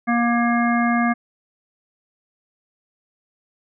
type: harmonic tone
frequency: 236.7 Hz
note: A#3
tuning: 27 cents sharp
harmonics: 1 / 3 / 5 / 7 / 9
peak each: -18 / -23 / -25 / -26 / -28 dBFS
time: 0.07-1.14 s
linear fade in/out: 20 ms
effects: none